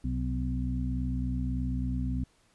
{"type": "harmonic tone with a mistuned harmonic", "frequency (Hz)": 63.4, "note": "B1", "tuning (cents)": 46, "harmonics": [1, 2, 3, 4], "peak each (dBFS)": [-31, -34, -39, -34], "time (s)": [0.04, 2.24], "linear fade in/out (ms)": 5, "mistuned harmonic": 3, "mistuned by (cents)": -47, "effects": ["pink hiss -66 dBFS RMS until 2.54 s", "resampled to 24000 Hz"]}